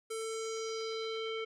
square tone with low-pass filter sweep, 445.8 Hz, A4, 23 cents sharp, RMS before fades -38 dBFS, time 0.1-1.45 s, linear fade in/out 10 ms, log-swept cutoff 10000 to 2700 Hz, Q 3.2, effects none

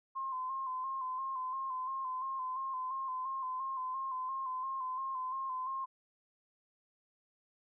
sine tone with vibrato, 1046.5 Hz, C6, in tune, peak -35 dBFS, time 0.15-5.86 s, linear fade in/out 20 ms, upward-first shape square, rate 2.9 Hz, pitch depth 36 cents each way, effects none

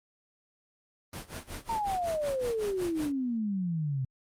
pink noise with tremolo, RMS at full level -38 dBFS, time 1.13-3.12 s, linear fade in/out 2 ms, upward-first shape sine, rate 5.4 Hz, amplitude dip 90%
sine exponential sweep, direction down, 931 to 127.6 Hz, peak -28 dBFS, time 1.69-4.05 s, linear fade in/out 5 ms
effects low-pass 12000 Hz 12 dB/octave + Opus 32 kbps

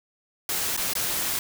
white noise with dropouts, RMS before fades -27 dBFS, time 0.49-1.39 s, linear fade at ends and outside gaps 2 ms, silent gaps 0.766-0.775 / 0.935-0.952 s, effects none

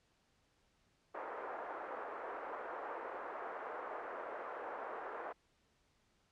pink band-pass noise, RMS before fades -45 dBFS, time 1.14-5.33 s, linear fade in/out 10 ms, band 440 to 1500 Hz, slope 24 dB/octave, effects pink hiss -75 dBFS RMS until 6.31 s + low-pass 7000 Hz 12 dB/octave

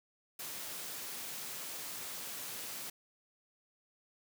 white high-pass noise, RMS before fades -43 dBFS, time 0.39-2.9 s, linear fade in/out 5 ms, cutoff 110 Hz, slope 24 dB/octave, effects none

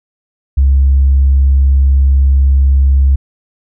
sine tone, 68 Hz, C#2, 33 cents flat, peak -4 dBFS, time 0.57-3.16 s, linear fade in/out 10 ms, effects tanh soft clip ceiling -2 dBFS

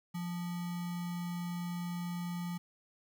sine tone with sample-and-hold, 174.61 Hz, F3, in tune, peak -35 dBFS, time 0.14-2.58 s, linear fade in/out 10 ms, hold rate 1050 Hz, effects none

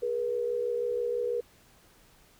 sine tone pair together, 415.3 / 481.4 Hz, G#4 / B4, 0 / -44 cents, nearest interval minor third, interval 256 cents, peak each -34 / -28 dBFS, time 0.02-1.41 s, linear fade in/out 10 ms, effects pink hiss -60 dBFS RMS until 2.39 s

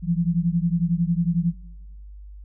sine beating tone pair, 166.4 / 177.4 Hz, E3 / F3, +17 / +27 cents, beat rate 11 Hz, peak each -22 dBFS, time 0.02-1.54 s, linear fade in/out 50 ms, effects noise-tail reverb RT60 0.8 s tail -18 dB re dry + added 50 Hz sine -38 dBFS peak until 2.44 s

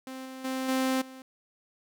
sawtooth tone with level steps, 261.6 Hz, C4, in tune, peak -34 / -36 / -26 / -21 / -40 dBFS, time 0.07-1.22 s, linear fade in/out 2 ms, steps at 0.25 / 0.44 / 0.68 / 1.01 s, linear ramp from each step 10 ms, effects none

